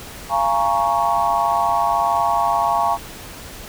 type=chord; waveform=sine; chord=Bb minor seventh; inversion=second; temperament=equal with one note detuned; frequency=689.6 / 830.6 / 932.3 / 1108.7 Hz; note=F5 / Ab5 / Bb5 / Db6; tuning=-22 / 0 / 0 / 0 cents; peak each=-21 dBFS; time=0.29-2.98 s; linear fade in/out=50 ms; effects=pink hiss -36 dBFS RMS until 3.68 s